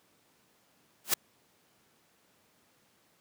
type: noise with exponential growth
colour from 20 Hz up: white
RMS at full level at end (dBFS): -20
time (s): 1.04-1.14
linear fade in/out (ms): 5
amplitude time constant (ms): 20
effects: pink hiss -67 dBFS RMS until 3.2 s + high-pass 150 Hz 12 dB/octave